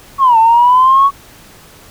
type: linear two-way sweep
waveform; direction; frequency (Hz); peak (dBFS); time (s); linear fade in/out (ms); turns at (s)
sine; down then up; 1125 to 885 to 1125; -4; 0.18-1.11; 50; 0.38
effects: tanh soft clip ceiling 0 dBFS + pink hiss -40 dBFS RMS until 1.9 s